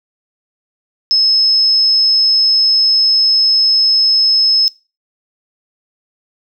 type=tone; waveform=sine; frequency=5190 Hz; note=E8; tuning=28 cents flat; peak=-8 dBFS; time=1.11-4.68 s; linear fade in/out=0 ms; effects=noise-tail reverb RT60 0.3 s tail -21 dB re dry